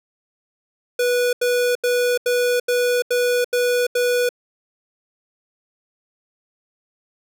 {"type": "tone bursts", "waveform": "square", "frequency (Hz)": 490, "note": "B4", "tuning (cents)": -14, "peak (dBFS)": -17, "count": 8, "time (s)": [0.99, 4.291], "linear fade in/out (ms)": 5, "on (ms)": 340, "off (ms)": 83, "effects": []}